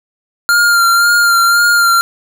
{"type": "tone with vibrato", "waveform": "square", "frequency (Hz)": 1396.9, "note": "F6", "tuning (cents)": 0, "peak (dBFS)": -8, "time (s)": [0.49, 2.01], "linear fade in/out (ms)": 0, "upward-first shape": "sine", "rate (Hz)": 1.9, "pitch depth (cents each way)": 27, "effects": []}